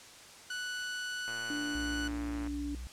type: tone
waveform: sawtooth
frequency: 1481 Hz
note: F#6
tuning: 1 cent sharp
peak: -32 dBFS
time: 0.5-2.08 s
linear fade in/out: 5 ms
type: click train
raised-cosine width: 0.5 ms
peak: -31 dBFS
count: 137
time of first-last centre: 1.28-2.473 s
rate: 114 Hz
type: tone with pitch glide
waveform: sine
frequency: 293.3 to 289.1 Hz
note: D4 to D4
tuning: -2 to -27 cents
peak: -35 dBFS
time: 1.5-2.75 s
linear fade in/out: 2 ms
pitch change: -25 cents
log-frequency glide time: 1.61-2.6 s
type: tone with vibrato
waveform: triangle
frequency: 61 Hz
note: B1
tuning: 21 cents flat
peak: -37 dBFS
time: 1.75-2.87 s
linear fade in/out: 0 ms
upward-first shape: sine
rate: 17 Hz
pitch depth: 61 cents each way
effects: white hiss -52 dBFS RMS until 2.92 s + low-pass 8000 Hz 12 dB/octave